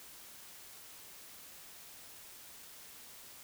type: silence
effects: white hiss -53 dBFS RMS until 3.43 s